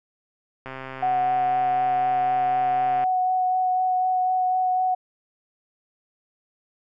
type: click train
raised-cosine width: 0.5 ms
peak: -20 dBFS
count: 315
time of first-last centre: 0.66-3.039 s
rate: 132 Hz
type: tone with vibrato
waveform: sine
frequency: 740 Hz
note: F#5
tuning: in tune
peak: -19 dBFS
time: 1.02-4.95 s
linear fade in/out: 10 ms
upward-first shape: sine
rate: 4 Hz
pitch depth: 10 cents each way
effects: none